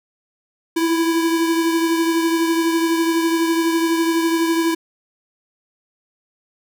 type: beating tone pair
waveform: square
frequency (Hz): 329.6 / 341.6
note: E4 / F4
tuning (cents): 0 / -38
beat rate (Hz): 12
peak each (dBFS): -17 / -26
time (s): 0.76-4.75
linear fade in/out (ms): 10
effects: none